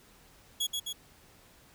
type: tone with echo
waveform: sawtooth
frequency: 3344 Hz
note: G#7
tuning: 11 cents sharp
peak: -25 dBFS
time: 0.6-0.67 s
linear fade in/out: 10 ms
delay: 130 ms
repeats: 2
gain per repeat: -3 dB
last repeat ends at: 0.93 s
effects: pink hiss -59 dBFS RMS until 1.74 s